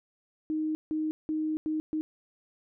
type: tone bursts at uneven times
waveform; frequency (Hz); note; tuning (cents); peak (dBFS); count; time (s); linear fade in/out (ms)
sine; 311.1; D#4; 0; -27; 5; 0.5-0.75 / 0.91-1.11 / 1.29-1.57 / 1.66-1.8 / 1.93-2.01; 0
effects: none